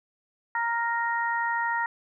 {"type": "harmonic tone", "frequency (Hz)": 466.2, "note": "A#4", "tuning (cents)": 0, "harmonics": [2, 3, 4], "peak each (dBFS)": [-27, -32, -29], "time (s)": [0.55, 1.86], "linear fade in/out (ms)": 2, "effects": []}